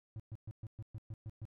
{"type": "tone bursts", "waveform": "triangle", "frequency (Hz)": 109.6, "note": "A2", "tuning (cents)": -6, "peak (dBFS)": -39, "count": 9, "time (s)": [0.16, 1.453], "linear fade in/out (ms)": 0, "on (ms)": 37, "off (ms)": 120, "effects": []}